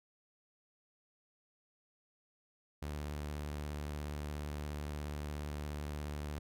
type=tone with vibrato; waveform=sawtooth; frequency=74 Hz; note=D2; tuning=14 cents sharp; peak=-35 dBFS; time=2.82-6.39 s; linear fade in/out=5 ms; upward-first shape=sine; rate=17 Hz; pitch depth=39 cents each way; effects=none